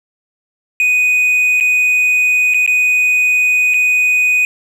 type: tone with dropouts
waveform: triangle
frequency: 2489 Hz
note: D#7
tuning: in tune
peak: -8 dBFS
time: 0.8-4.45 s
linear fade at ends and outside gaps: 1 ms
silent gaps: 1.601-1.608 / 2.538-2.544 / 2.663-2.676 / 3.738-3.742 s
effects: none